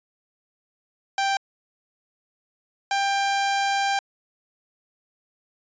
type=tone pair in turn; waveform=sawtooth; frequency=786 / 792.8 Hz; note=G5 / G5; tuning=+4 / +19 cents; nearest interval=unison; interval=15 cents; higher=second; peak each=-17 dBFS; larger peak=neither; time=1.18-1.37 / 2.91-3.99 s; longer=second; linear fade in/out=2 ms; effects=resampled to 16000 Hz